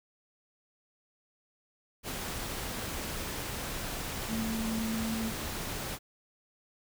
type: tone in noise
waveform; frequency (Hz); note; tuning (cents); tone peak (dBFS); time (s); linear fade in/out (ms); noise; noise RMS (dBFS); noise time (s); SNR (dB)
sine; 223.5; A3; +27; -31; 4.28-5.33; 50; pink; -37; 2.03-5.99; +3
effects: none